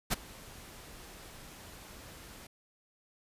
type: noise with ADSR envelope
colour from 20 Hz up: pink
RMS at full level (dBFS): -27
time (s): 0.1-2.47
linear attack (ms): 27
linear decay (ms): 19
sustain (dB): -23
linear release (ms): 6
effects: resampled to 32000 Hz